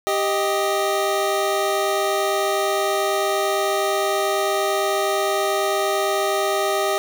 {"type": "tone pair together", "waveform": "25% pulse", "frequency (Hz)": [393.6, 624.8], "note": ["G4", "D#5"], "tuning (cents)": [7, 7], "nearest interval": "minor sixth", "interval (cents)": 800, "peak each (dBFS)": -18, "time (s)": [0.07, 6.98], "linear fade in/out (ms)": 0, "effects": []}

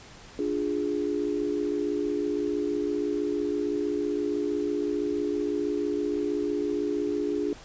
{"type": "chord", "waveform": "sine", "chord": "D diminished", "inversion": "none", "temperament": "equal", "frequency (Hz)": [293.7, 349.2, 415.3], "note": ["D4", "F4", "Ab4"], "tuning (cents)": [0, 0, 0], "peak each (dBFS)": [-29, -31, -29], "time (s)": [0.39, 7.53], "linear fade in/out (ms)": 2, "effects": ["pink hiss -48 dBFS RMS until 7.64 s", "resampled to 16000 Hz"]}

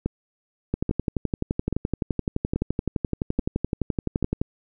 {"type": "two click trains", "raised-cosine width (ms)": 3, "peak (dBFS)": [-10, -11], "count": [44, 6], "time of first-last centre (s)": [[0.74, 4.415], [0.06, 4.227]], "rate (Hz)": [11.7, 1.2], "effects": []}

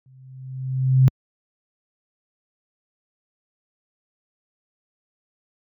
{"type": "tone with exponential growth", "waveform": "sine", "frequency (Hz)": 130.81, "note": "C3", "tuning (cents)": 0, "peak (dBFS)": -8, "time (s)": [0.06, 1.08], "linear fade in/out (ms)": 0, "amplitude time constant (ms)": 220, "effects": ["high-pass 80 Hz 12 dB/octave"]}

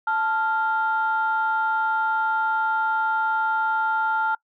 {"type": "tone pair together", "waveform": "sine", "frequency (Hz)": [880, 1391.3], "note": ["A5", "F6"], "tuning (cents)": [0, -7], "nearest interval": "minor sixth", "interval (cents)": 793, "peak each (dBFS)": -22, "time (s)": [0.07, 4.35], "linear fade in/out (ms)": 5, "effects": ["noise-tail reverb RT60 0.1 s tail -24 dB re dry", "tanh soft clip ceiling -13 dBFS"]}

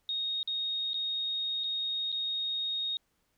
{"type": "tone with dropouts", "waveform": "sine", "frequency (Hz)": 3729, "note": "A#7", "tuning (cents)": 0, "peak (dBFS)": -30, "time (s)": [0.09, 2.97], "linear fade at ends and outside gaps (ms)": 1, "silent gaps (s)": [[0.43, 0.475], [0.933, 0.942], [1.637, 1.641], [2.118, 2.125]], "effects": ["pink hiss -75 dBFS RMS until 3.37 s"]}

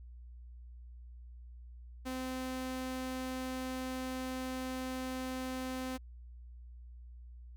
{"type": "tone", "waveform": "sawtooth", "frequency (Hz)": 258, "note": "C4", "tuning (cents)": -24, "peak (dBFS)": -33, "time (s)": [2.05, 5.98], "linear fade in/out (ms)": 20, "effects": ["added 60 Hz sine -48 dBFS peak until 7.56 s"]}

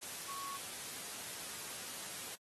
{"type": "tone in noise", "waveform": "sine", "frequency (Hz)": 1108.7, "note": "C#6", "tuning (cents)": 0, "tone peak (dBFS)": -44, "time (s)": [0.27, 0.58], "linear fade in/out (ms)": 20, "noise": "white", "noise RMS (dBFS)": -45, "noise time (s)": [0.01, 2.36], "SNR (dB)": -2, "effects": ["high-pass 100 Hz 12 dB/octave", "AAC 32 kbps"]}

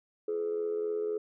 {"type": "tone with amplitude modulation", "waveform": "sine", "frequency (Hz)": 425.1, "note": "G#4", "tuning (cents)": 40, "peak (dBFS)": -25, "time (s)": [0.28, 1.18], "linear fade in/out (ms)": 5, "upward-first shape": "sine", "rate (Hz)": 83.7, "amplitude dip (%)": 70, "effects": ["tanh soft clip ceiling -24 dBFS"]}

